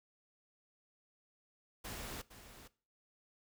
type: noise with echo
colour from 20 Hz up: pink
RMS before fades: -45 dBFS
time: 1.84-2.22 s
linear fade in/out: 10 ms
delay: 460 ms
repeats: 1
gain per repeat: -11 dB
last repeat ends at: 2.68 s
effects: noise-tail reverb RT60 0.4 s tail -20 dB re dry